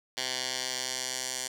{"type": "tone with band-pass filter sweep", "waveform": "10% pulse", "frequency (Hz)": 128.5, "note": "C3", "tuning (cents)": -31, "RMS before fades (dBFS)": -34, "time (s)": [0.17, 1.48], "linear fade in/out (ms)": 10, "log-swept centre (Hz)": [4400, 6900], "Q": 1.4, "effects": ["9-bit"]}